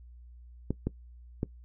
clicks, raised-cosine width 3 ms, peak -16 dBFS, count 3, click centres 0.706 / 0.87 / 1.431 s, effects noise-tail reverb RT60 0.1 s tail -19 dB re dry + added 60 Hz sine -48 dBFS peak until 1.64 s

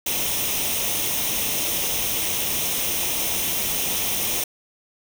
white noise with comb filter, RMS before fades -24 dBFS, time 0.06-4.44 s, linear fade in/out 5 ms, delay 0.33 ms, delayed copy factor +0.6, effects none

